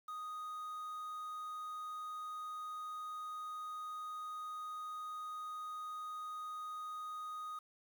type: tone with quantisation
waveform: triangle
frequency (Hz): 1244.5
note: D#6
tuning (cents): 0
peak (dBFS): -40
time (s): 0.08-7.59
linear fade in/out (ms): 5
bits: 10
effects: none